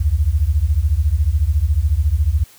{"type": "beating tone pair", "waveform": "sine", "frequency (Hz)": [68, 82], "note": ["C#2", "E2"], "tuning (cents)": [-33, -9], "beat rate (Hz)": 14, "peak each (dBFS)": -16, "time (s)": [0, 2.44], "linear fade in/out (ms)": 10, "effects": ["white hiss -47 dBFS RMS until 2.58 s"]}